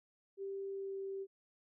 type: tone with pitch glide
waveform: sine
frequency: 392 to 389.3 Hz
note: G4 to G4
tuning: 0 to -12 cents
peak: -39 dBFS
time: 0.37-1.27 s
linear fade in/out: 50 ms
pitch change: -12 cents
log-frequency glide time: 0.71-0.97 s
effects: none